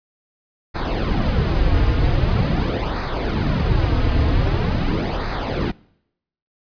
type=noise with flanger; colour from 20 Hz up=brown; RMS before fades=-19 dBFS; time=0.74-5.72 s; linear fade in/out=20 ms; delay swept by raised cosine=0.32 to 5.32 ms; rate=0.44 Hz; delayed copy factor=-0.65; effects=noise-tail reverb RT60 0.8 s tail -24 dB re dry + resampled to 11025 Hz

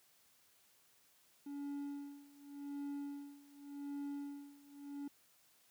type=tone with tremolo; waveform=triangle; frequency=284.3 Hz; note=C#4; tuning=44 cents sharp; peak=-38 dBFS; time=1.46-5.08 s; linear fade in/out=5 ms; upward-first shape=sine; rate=0.87 Hz; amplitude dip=90%; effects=white hiss -70 dBFS RMS until 5.7 s + high-pass 60 Hz 12 dB/octave

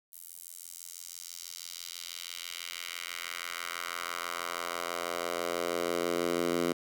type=tone with high-pass filter sweep; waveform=10% pulse; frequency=86.1 Hz; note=F2; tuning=24 cents flat; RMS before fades=-36 dBFS; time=0.12-6.73 s; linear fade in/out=10 ms; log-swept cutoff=11000 to 280 Hz; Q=1.3; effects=none

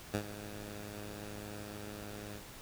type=tone with ADSR envelope; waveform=10% pulse; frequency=103.83 Hz; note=G#2; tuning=in tune; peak=-22 dBFS; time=0.13-2.43 s; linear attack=19 ms; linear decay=71 ms; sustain=-14 dB; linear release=79 ms; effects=pink hiss -51 dBFS RMS until 2.61 s

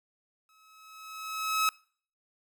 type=tone with exponential growth; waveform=sawtooth; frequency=1287 Hz; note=E6; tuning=42 cents flat; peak=-19 dBFS; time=0.49-1.69 s; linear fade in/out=1 ms; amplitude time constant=260 ms; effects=noise-tail reverb RT60 0.5 s tail -24 dB re dry

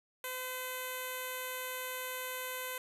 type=tone with low-pass filter; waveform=10% pulse; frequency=510 Hz; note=C5; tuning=44 cents flat; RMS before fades=-40 dBFS; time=0.24-2.78 s; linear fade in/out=2 ms; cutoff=12000 Hz; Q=5.2; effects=11-bit

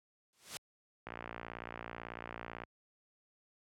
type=noise with exponential growth; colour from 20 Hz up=white; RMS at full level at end=-37 dBFS; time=0.33-0.57 s; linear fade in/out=0 ms; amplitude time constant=52 ms
type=click train; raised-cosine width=0.5 ms; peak=-27 dBFS; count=92; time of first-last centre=1.07-2.636 s; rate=58.1 Hz
effects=high-pass 60 Hz 12 dB/octave + low-pass 9000 Hz 12 dB/octave

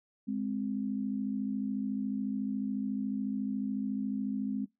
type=tone pair together; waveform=sine; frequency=207.6 / 261.6 Hz; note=G#3 / C4; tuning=0 / 0 cents; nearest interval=major third; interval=400 cents; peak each=-33 / -34 dBFS; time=0.27-4.66 s; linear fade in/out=20 ms; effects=noise-tail reverb RT60 0.2 s tail -24 dB re dry

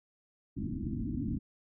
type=low-pass noise; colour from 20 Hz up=white; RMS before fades=-35 dBFS; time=0.56-1.39 s; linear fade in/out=20 ms; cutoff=320 Hz; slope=96 dB/octave; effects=none

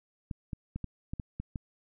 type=clicks; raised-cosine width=5 ms; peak=-23 dBFS; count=8; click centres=0.312 / 0.532 / 0.76 / 0.843 / 1.135 / 1.198 / 1.4 / 1.558 s; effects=none

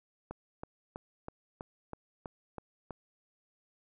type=click train; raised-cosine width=1 ms; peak=-26 dBFS; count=9; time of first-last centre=0.31-2.907 s; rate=3.08 Hz; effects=none

